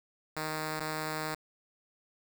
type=tone pair in turn; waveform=5% pulse; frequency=155.56 / 155.56 Hz; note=D#3 / D#3; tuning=0 / 0 cents; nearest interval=unison; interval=0 cents; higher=neither; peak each=-22 / -22 dBFS; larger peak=neither; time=0.36-0.8 / 0.8-1.35 s; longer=second; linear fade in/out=10 ms; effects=8-bit